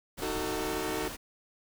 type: noise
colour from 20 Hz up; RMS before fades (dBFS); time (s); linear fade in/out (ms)
pink; -40; 0.17-1.17; 20
type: chord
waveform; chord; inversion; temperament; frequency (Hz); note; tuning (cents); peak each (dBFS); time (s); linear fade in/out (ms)
sawtooth; D# diminished; none; just; 311.1 / 373.4 / 448; D#4 / F#4 / A4; 0 / +16 / +31; -32 / -32 / -32; 0.22-1.08; 2
effects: none

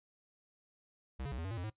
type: tone with pitch steps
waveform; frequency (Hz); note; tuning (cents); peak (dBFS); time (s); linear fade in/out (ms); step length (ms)
square; 65.3 / 140.4 / 62.2 / 82.4 / 95.4 / 115.3 / 88.8 / 108.2; C2 / C#3 / B1 / E2 / G2 / A#2 / F2 / A2; -3 / +22 / +13 / 0 / -47 / -19 / +29 / -29; -39; 1.19-1.702; 10; 64
effects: noise-tail reverb RT60 0.1 s tail -19 dB re dry + resampled to 8000 Hz

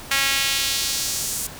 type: tone with high-pass filter sweep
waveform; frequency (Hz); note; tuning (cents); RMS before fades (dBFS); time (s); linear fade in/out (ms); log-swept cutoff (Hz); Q
sawtooth; 273.7; C#4; -22; -23; 0.11-1.47; 5; 1900 to 8300; 1.2
effects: pink hiss -38 dBFS RMS until 1.59 s

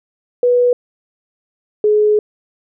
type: tone pair in turn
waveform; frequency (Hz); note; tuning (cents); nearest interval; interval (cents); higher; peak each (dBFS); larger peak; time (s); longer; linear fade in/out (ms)
sine; 490 / 422.3; B4 / G#4; -14 / +29; minor third; 257; first; -9; neither; 0.43-0.73 / 1.84-2.19; second; 2
effects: none

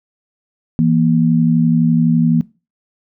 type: tone pair together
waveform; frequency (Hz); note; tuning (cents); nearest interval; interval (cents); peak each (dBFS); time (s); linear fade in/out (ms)
sine; 165.11 / 237; E3 / A#3; +3 / +29; tritone; 626; -13; 0.79-2.41; 0
effects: noise-tail reverb RT60 0.3 s tail -20 dB re dry

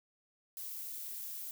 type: noise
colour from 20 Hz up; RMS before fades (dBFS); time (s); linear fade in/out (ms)
violet; -43; 0.57-1.51; 0
effects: none

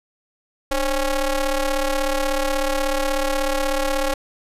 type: ring-modulated tone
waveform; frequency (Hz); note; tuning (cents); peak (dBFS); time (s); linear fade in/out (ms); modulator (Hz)
sawtooth; 277.2; C#4; 0; -12; 0.71-4.14; 5; 259
effects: resampled to 32000 Hz

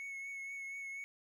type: tone with vibrato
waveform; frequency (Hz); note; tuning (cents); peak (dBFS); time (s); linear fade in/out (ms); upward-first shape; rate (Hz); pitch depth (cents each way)
triangle; 2201; C#7; -13; -40; 0-1.04; 0; triangle; 4.2; 24
effects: none

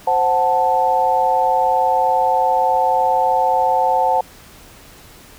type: chord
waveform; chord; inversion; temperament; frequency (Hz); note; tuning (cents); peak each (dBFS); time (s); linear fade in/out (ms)
sine; F# diminished; second; equal; 523.3 / 740 / 880; C5 / F#5 / A5; 0 / 0 / 0; -20 / -17 / -16; 0.07-4.21; 5
effects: pink hiss -43 dBFS RMS until 5.38 s

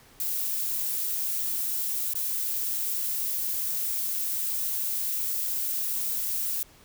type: noise with dropouts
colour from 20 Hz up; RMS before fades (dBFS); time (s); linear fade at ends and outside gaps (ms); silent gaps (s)
violet; -29; 0.2-6.63; 1; 2.136-2.153
effects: pink hiss -55 dBFS RMS until 6.84 s

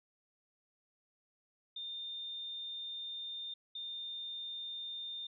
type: tone bursts at uneven times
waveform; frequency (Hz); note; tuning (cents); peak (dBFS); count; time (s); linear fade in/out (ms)
sine; 3620; A7; +48; -40; 2; 1.76-3.54 / 3.75-5.27; 5
effects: none

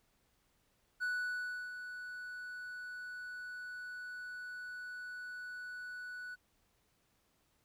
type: tone with ADSR envelope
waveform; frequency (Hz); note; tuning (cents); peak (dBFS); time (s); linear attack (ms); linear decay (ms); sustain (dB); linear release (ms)
triangle; 1480; F#6; 0; -31; 1-6.36; 29; 680; -10; 24
effects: pink hiss -75 dBFS RMS until 7.64 s

